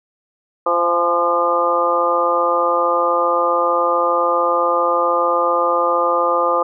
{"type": "harmonic tone with a mistuned harmonic", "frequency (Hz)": 172.9, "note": "F3", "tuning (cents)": -17, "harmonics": [2, 3, 4, 5, 6, 7], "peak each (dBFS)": [-26, -18, -25, -23, -22, -18], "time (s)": [0.66, 6.63], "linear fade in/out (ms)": 5, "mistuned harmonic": 5, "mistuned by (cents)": -24, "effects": []}